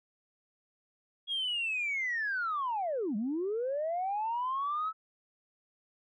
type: linear two-way sweep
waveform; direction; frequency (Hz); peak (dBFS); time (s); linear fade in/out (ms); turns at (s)
sine; down then up; 3322 to 196 to 1313; -29; 1.27-4.93; 50; 3.16
effects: tanh soft clip ceiling -26 dBFS